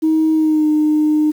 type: tone with pitch glide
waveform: sine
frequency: 316.1 to 304.8 Hz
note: D#4 to D#4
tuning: +27 to -36 cents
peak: -10 dBFS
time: 0.02-1.32 s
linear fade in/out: 20 ms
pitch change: -63 cents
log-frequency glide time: 0.33-0.68 s
effects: tanh soft clip ceiling -7 dBFS + 7-bit